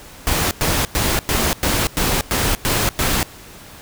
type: noise bursts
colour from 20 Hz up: pink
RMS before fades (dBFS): -18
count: 9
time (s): 0.27-3.23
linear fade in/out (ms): 0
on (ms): 240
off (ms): 100
effects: pink hiss -40 dBFS RMS until 3.81 s